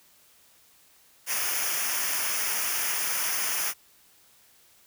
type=noise with comb filter; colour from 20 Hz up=white; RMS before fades=-28 dBFS; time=1.26-3.74 s; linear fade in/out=50 ms; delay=0.25 ms; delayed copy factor=-0.75; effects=white hiss -59 dBFS RMS until 4.86 s